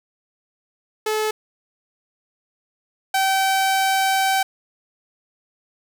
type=tone pair in turn; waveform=sawtooth; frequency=431.3 / 770.7 Hz; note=A4 / G5; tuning=-35 / -30 cents; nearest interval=minor seventh; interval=1005 cents; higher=second; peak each=-16 / -13 dBFS; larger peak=second; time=1.06-1.31 / 3.14-4.43 s; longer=second; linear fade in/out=5 ms; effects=none